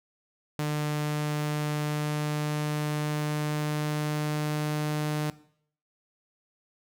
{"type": "tone with pitch glide", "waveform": "sawtooth", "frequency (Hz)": [149.8, 151.02], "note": ["D3", "D3"], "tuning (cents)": [35, 49], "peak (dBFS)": -23, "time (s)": [0.59, 5.3], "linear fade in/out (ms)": 0, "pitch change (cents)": 14, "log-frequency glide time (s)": [1.86, 4.94], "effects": ["noise-tail reverb RT60 0.6 s tail -18 dB re dry"]}